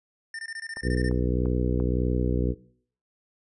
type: tone bursts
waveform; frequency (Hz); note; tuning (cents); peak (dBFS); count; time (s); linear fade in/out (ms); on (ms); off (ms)
square; 1804; A6; +43; -34; 11; 0.34-1.089; 2; 49; 21
type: click train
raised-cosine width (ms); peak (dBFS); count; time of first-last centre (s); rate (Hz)
1; -26; 4; 0.77-1.801; 2.91
type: harmonic tone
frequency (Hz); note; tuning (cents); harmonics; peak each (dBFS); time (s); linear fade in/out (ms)
61.74; B1; 0; 1 / 2 / 3 / 4 / 5 / 6 / 7 / 8; -26 / -29 / -31 / -32 / -33 / -34 / -34 / -35; 0.82-2.55; 50
effects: noise-tail reverb RT60 0.6 s tail -20 dB re dry + resampled to 24000 Hz